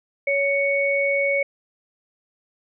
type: tone pair together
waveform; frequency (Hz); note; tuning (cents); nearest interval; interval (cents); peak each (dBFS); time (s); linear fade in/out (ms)
sine; 560 / 2225; C#5 / C#7; +18 / +6; 2 octaves; 2388; -21; 0.27-1.43; 5
effects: none